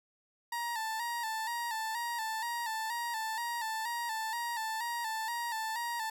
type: tone with vibrato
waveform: 30% pulse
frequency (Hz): 914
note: A#5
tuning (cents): -34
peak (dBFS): -31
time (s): 0.52-6.1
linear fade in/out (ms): 5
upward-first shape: square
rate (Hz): 2.1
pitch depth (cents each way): 59
effects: none